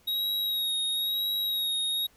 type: tone with vibrato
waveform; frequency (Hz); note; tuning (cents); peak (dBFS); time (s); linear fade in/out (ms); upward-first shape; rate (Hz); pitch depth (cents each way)
square; 3792; A#7; +29; -27; 0.07-2.07; 10; sine; 1; 27
effects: pink hiss -62 dBFS RMS until 2.16 s